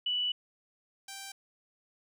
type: tone pair in turn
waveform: sine / 5% pulse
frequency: 2960 / 784 Hz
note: F#7 / G5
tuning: 0 / 0 cents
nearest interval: octave + major seventh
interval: 2300 cents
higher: first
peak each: -28 / -30 dBFS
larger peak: first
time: 0.06-0.32 / 1.08-1.32 s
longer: first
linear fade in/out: 5 ms
effects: none